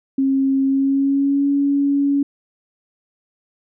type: tone with pitch glide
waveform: sine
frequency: 270 to 281.5 Hz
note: C#4 to C#4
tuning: -45 to +27 cents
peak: -14 dBFS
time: 0.18-2.23 s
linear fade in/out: 5 ms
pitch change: +72 cents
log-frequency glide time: 0.66-1.48 s
effects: none

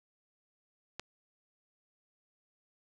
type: click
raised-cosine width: 0.2 ms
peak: -21 dBFS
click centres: 0.996 s
effects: none

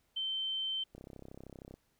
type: tone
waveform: sine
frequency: 3100 Hz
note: G7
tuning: 20 cents flat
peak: -33 dBFS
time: 0.16-0.84 s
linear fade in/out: 10 ms
type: click train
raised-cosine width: 2 ms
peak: -35 dBFS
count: 27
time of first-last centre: 0.95-1.74 s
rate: 32.9 Hz
effects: pink hiss -75 dBFS RMS until 1.99 s

